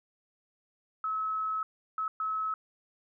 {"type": "tone bursts at uneven times", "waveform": "sine", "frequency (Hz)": 1291, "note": "E6", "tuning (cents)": -37, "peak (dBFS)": -29, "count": 3, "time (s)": [[1.04, 1.63], [1.98, 2.08], [2.2, 2.54]], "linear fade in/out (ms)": 2, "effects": []}